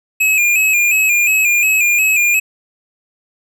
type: tone with vibrato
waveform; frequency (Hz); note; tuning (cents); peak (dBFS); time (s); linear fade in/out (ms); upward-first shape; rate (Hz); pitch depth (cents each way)
square; 2489; D#7; 0; -11; 0.2-2.4; 10; square; 2.8; 55
effects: none